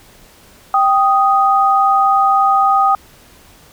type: tone pair together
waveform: sine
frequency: 784 / 1244.5 Hz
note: G5 / D#6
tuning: 0 / 0 cents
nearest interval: minor sixth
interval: 800 cents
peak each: -12 dBFS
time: 0.74-2.95 s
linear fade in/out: 2 ms
effects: pink hiss -45 dBFS RMS until 3.72 s

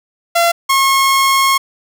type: tone pair in turn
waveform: sawtooth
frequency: 683 / 1084.2 Hz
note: F5 / C#6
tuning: -39 / -39 cents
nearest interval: minor sixth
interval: 800 cents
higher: second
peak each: -6 dBFS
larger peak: neither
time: 0.35-0.52 / 0.69-1.58 s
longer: second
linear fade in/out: 10 ms
effects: none

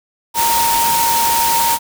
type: tone in noise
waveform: sine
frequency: 927 Hz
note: A#5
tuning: 10 cents flat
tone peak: -14 dBFS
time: 0.34-1.79 s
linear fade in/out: 50 ms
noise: white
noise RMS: -18 dBFS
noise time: 0.34-1.79 s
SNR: +1 dB
effects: none

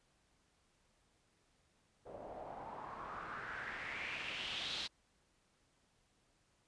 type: noise with low-pass filter sweep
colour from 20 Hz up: white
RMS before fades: -45 dBFS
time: 2.05-4.88 s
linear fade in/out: 20 ms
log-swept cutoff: 550 to 4100 Hz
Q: 3.8
effects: pink hiss -75 dBFS RMS until 6.67 s + resampled to 22050 Hz

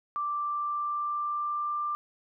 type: tone with pitch glide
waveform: sine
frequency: 1174.7 to 1186.3 Hz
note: D6 to D6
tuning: 0 to +17 cents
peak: -28 dBFS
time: 0.16-1.95 s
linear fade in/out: 0 ms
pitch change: +17 cents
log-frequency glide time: 0.29-1.8 s
effects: none

